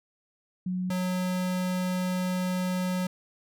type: tone pair in turn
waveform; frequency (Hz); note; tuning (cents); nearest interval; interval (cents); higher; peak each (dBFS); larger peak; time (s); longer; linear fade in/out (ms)
sine / square; 182.9 / 182.9; F#3 / F#3; -20 / -20; unison; 0; neither; -27 / -27; neither; 0.66-0.9 / 0.9-3.07; second; 5
effects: none